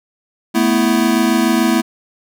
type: chord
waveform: square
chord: A suspended second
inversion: none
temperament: equal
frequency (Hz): 220 / 246.9 / 329.6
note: A3 / B3 / E4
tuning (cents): 0 / 0 / 0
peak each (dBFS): -17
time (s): 0.54-1.82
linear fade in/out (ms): 20
effects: none